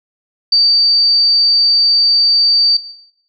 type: tone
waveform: sine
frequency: 4622 Hz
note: D8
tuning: 28 cents flat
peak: -7 dBFS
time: 0.52-2.77 s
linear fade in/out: 5 ms
effects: noise-tail reverb RT60 0.8 s tail -18 dB re dry